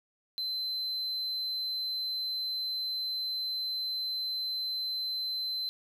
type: tone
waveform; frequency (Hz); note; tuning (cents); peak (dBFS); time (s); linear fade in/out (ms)
triangle; 4070; C8; -49; -30; 0.38-5.69; 0
effects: 12-bit